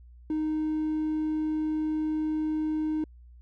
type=tone; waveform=triangle; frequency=309.9 Hz; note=D#4; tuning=7 cents flat; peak=-23 dBFS; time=0.3-3.04 s; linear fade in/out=2 ms; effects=tanh soft clip ceiling -20 dBFS + added 60 Hz sine -48 dBFS peak until 3.41 s